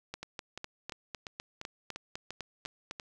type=two click trains; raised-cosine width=0.2 ms; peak=-21 / -23 dBFS; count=12 / 9; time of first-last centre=0.14-2.911 / 0.23-2.998 s; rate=3.97 / 2.89 Hz; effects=none